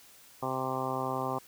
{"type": "harmonic tone", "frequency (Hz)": 130.81, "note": "C3", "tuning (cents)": 0, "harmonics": [1, 2, 3, 4, 5, 6, 7, 8, 9], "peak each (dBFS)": [-40, -39, -39, -39, -40, -37, -40, -37, -40], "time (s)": [0.42, 1.39], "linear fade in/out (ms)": 10, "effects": ["white hiss -56 dBFS RMS until 1.47 s"]}